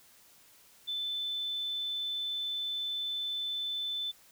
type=tone; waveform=sine; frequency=3520 Hz; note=A7; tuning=in tune; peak=-32 dBFS; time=0.87-4.12 s; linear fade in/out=20 ms; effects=white hiss -60 dBFS RMS until 4.31 s